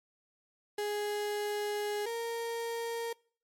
35% pulse tone pair in turn, 415.3 / 463.6 Hz, G#4 / A#4, 0 / -10 cents, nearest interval major second, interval 190 cents, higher second, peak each -30 / -32 dBFS, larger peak first, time 0.78-2.06 / 2.06-3.13 s, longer first, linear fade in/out 5 ms, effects noise-tail reverb RT60 0.5 s tail -26 dB re dry + MP3 64 kbps

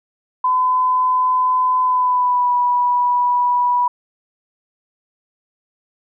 sine tone with pitch glide, 1013 to 979.1 Hz, B5 to B5, +44 to -15 cents, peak -13 dBFS, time 0.44-3.88 s, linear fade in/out 5 ms, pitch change -59 cents, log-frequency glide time 1.82-2.54 s, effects none

